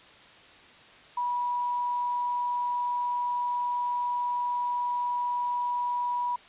sine tone with quantisation, 974 Hz, B5, 24 cents flat, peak -26 dBFS, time 1.17-6.36 s, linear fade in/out 5 ms, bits 9, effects white hiss -52 dBFS RMS until 6.48 s + resampled to 8000 Hz

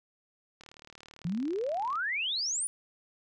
click train, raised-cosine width 0.2 ms, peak -32 dBFS, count 52, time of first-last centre 0.61-1.956 s, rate 37.9 Hz
sine exponential sweep, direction up, 160.7 to 9956 Hz, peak -29 dBFS, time 1.25-2.67 s, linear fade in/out 0 ms
effects none

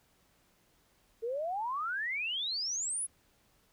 sine exponential sweep, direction up, 440 to 10820 Hz, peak -32 dBFS, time 1.22-3.07 s, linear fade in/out 20 ms, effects pink hiss -69 dBFS RMS until 3.72 s

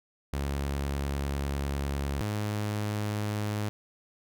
sawtooth tone pair in turn, 70 / 104.88 Hz, C#2 / G#2, +18 / +17 cents, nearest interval perfect fifth, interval 699 cents, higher second, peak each -25 dBFS, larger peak neither, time 0.33-2.21 / 2.21-3.69 s, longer first, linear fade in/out 0 ms, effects none

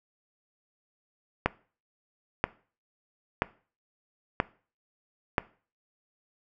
click train, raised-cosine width 0.5 ms, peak -7 dBFS, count 5, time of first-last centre 1.46-5.382 s, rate 1.02 Hz, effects noise-tail reverb RT60 0.4 s tail -20 dB re dry

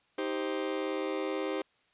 40% pulse chord, C minor, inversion first, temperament just, 314 / 392.4 / 523.3 Hz, Eb4 / G4 / C5, +16 / +2 / 0 cents, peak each -35 / -34 / -35 dBFS, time 0.18-1.62 s, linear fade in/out 5 ms, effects white hiss -69 dBFS RMS until 1.93 s + resampled to 8000 Hz

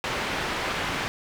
white low-pass noise, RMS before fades -29 dBFS, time 0.04-1.08 s, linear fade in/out 0 ms, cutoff 2300 Hz, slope 12 dB/octave, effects none

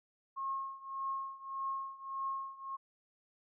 sine tone with tremolo, 1081 Hz, C#6, 44 cents flat, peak -33 dBFS, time 0.36-2.77 s, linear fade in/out 20 ms, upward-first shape triangle, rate 1.7 Hz, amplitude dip 90%, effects none

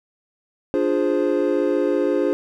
triangle chord, D half-diminished seventh, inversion none, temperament equal, 293.7 / 349.2 / 415.3 / 523.3 Hz, D4 / F4 / Ab4 / C5, 0 / 0 / 0 / 0 cents, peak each -21 dBFS, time 0.74-2.33 s, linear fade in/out 0 ms, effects none

